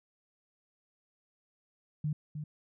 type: tone with echo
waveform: sine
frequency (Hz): 150.9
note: D3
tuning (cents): +47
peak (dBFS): -29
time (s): 2.04-2.13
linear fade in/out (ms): 5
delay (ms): 310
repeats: 1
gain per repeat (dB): -7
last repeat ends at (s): 2.44
effects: none